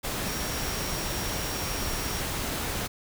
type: tone in noise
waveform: sine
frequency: 5600 Hz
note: F8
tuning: 4 cents sharp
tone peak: -39 dBFS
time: 0.25-2.22 s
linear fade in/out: 20 ms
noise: pink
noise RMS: -31 dBFS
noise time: 0.03-2.88 s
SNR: -11 dB
effects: none